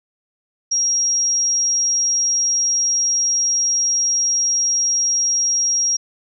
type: tone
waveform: sine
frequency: 5630 Hz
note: F8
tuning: 13 cents sharp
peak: -15 dBFS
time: 0.71-5.97 s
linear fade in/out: 10 ms
effects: none